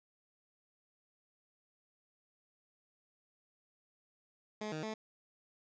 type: tone with pitch steps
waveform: 15% pulse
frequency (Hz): 213.1 / 155.4 / 217.9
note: G#3 / D#3 / A3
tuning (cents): +45 / -2 / -17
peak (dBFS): -32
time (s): 4.61-4.94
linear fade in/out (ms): 5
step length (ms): 110
effects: resampled to 16000 Hz